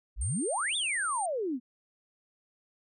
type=exponential two-way sweep; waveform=sine; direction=up then down; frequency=43.65 to 3729 to 230.7 Hz; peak=-29 dBFS; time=0.16-1.6 s; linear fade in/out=50 ms; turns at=0.76 s
type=tone; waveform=sine; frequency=8730 Hz; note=C#9; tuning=28 cents flat; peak=-34 dBFS; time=0.21-1.26 s; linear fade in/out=5 ms
effects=none